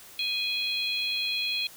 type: harmonic tone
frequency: 830.6 Hz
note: G#5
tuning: in tune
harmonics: 3 / 4 / 5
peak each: -31 / -31 / -31 dBFS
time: 0.19-1.67 s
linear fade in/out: 2 ms
effects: white hiss -49 dBFS RMS until 1.76 s